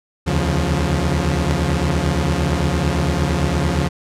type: tone cluster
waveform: sawtooth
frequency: 72.4 / 81.2 / 139.6 / 176.7 Hz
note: D2 / E2 / C#3 / F3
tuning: -24 / -26 / +13 / +21 cents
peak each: -18 dBFS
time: 0.26-3.89 s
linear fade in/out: 20 ms
effects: low-pass 9000 Hz 12 dB/octave